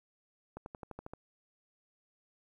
accelerating click train, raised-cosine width 1 ms, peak -29 dBFS, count 8, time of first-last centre 0.57-1.135 s, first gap 91 ms, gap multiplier 0.96, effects 11-bit

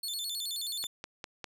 sawtooth tone with vibrato, 3927 Hz, B7, 11 cents flat, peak -31 dBFS, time 0.03-0.87 s, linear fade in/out 5 ms, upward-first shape square, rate 9.4 Hz, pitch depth 180 cents each way
click train, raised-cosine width 0.2 ms, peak -22 dBFS, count 4, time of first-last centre 0.84-1.442 s, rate 4.98 Hz
effects none

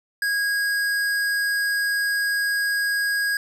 sine tone with hard clipping, 1643 Hz, G#6, 19 cents flat, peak -22 dBFS, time 0.22-3.37 s, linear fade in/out 2 ms, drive 15 dB, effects none

